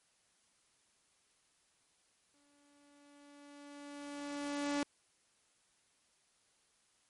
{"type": "tone with exponential growth", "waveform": "sawtooth", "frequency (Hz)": 287.6, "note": "D4", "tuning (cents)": -36, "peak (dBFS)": -28, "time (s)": [2.34, 4.83], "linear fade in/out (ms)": 1, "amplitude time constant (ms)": 540, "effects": ["white hiss -73 dBFS RMS until 7.09 s", "MP3 48 kbps"]}